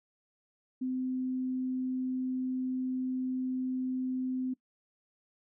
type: tone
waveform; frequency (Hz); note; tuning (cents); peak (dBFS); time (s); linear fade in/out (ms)
sine; 256.9; C4; -32; -30; 0.81-4.54; 10
effects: noise-tail reverb RT60 0.1 s tail -21 dB re dry

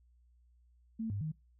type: tone with pitch steps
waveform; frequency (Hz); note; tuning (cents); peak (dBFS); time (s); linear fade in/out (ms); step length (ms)
sine; 223.4 / 100.8 / 155.8; A3 / G2 / D#3; +27 / +49 / +3; -34; 0.99-1.32; 10; 110
effects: noise-tail reverb RT60 0.3 s tail -26 dB re dry + added 60 Hz sine -63 dBFS peak until 1.59 s

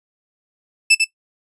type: tone with echo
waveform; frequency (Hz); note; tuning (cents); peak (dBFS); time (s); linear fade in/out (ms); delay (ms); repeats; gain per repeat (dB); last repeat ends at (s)
sawtooth; 2637; E7; 0; -5; 0.9-0.95; 10; 96; 1; -5; 1.046
effects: noise-tail reverb RT60 0.1 s tail -17 dB re dry + resampled to 24000 Hz

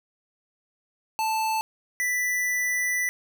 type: tone pair in turn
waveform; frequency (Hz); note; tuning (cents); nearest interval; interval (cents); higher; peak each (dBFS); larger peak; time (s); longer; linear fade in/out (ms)
square; 880 / 1979.9; A5 / B6; 0 / +4; octave + major second; 1404; second; -24; neither; 1.19-1.61 / 2-3.09; second; 0
effects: none

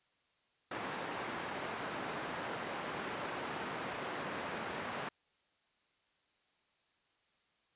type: band-pass noise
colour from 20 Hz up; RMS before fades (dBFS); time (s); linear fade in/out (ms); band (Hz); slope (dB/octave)
white; -41; 0.71-5.09; 5; 140 to 1500; 12
effects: white hiss -75 dBFS RMS until 7.75 s + resampled to 8000 Hz

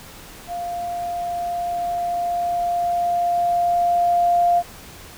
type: tone with level ramp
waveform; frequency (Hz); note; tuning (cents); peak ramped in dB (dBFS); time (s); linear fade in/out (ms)
sine; 698.5; F5; 0; -25 to -13; 0.47-4.63; 50
effects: pink hiss -41 dBFS RMS until 5.17 s

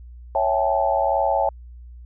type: chord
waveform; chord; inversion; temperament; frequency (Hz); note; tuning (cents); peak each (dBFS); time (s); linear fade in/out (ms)
sine; A dominant seventh; first; equal with one note detuned; 554.4 / 659.3 / 784 / 865.9; C#5 / E5 / G5 / A5; 0 / 0 / 0 / -28; -23; 0.35-1.49; 2
effects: added 60 Hz sine -38 dBFS peak until 2.05 s

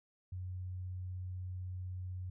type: tone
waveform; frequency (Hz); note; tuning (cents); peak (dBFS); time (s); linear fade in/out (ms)
sine; 91.6; F#2; -17; -39; 0.32-2.3; 5
effects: none

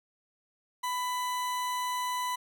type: tone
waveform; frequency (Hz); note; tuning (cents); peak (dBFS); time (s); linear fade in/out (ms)
40% pulse; 996; B5; +14; -29; 0.83-2.36; 10
effects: none

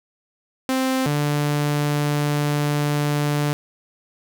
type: tone pair in turn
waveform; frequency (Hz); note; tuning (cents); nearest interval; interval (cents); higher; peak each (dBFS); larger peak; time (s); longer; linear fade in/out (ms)
sawtooth; 261.6 / 146.82; C4 / D3; 0 / 0; minor seventh; 1000; first; -15; neither; 0.69-1.06 / 1.06-3.53; second; 0
effects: none

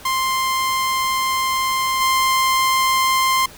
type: tone with level steps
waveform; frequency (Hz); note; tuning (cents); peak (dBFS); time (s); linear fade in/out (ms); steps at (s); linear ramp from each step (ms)
sawtooth; 1049; C6; +4; -14 / -11; 0.05-3.46; 5; 2; 20
effects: pink hiss -41 dBFS RMS until 3.57 s

